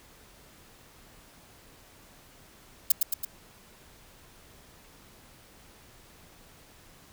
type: noise with echo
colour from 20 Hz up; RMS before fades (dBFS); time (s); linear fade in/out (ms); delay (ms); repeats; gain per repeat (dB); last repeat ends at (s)
violet; -19; 2.9-2.92; 5; 110; 3; -4; 3.25
effects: pink hiss -55 dBFS RMS until 7.12 s